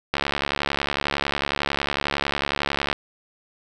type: click train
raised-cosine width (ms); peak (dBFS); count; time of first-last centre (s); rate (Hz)
0.3; -6; 199; 0.14-2.929; 71
effects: none